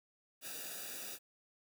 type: noise with comb filter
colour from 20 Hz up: white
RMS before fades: -45 dBFS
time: 0.41-1.19 s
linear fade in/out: 50 ms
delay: 0.94 ms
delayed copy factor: -0.95
effects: none